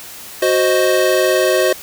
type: chord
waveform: square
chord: C diminished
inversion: second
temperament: equal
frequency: 370 / 523.3 / 622.3 Hz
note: Gb4 / C5 / Eb5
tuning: 0 / 0 / 0 cents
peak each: -17 dBFS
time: 0.42-1.73 s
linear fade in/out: 5 ms
effects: white hiss -34 dBFS RMS until 1.82 s